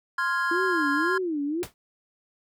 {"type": "chord", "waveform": "triangle", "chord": "F minor", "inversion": "second", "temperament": "equal", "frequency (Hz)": [1046.5, 1396.9, 1661.2], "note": ["C6", "F6", "Ab6"], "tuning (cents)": [0, 0, 0], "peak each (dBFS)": -26, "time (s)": [0.18, 1.18], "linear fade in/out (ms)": 5}
{"type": "tone with vibrato", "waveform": "sine", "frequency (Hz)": 328.3, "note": "E4", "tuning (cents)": -7, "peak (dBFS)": -25, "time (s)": [0.51, 1.63], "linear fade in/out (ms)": 5, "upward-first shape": "sine", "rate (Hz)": 1.9, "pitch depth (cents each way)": 250}
{"type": "noise with exponential decay", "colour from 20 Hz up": "pink", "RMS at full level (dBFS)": -31, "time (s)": [1.63, 1.74], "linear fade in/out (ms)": 0, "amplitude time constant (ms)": 22}
{"effects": []}